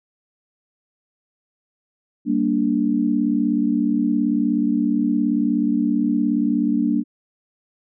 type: chord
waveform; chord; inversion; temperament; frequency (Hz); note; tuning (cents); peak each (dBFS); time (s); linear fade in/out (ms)
sine; G minor; none; equal with one note detuned; 196 / 233.1 / 292.1; G3 / Bb3 / D4; 0 / 0 / -9; -24 / -20 / -20; 2.25-7.04; 50
effects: none